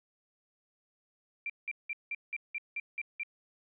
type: tone bursts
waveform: sine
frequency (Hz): 2359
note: D7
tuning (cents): +7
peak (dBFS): -33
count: 9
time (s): 1.46-3.233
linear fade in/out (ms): 2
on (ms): 37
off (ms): 180
effects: none